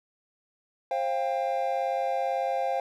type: tone cluster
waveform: triangle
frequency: 531 / 697 / 795 Hz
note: C5 / F5 / G5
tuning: +25 / -4 / +24 cents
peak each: -28 dBFS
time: 0.91-2.8 s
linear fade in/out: 2 ms
effects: none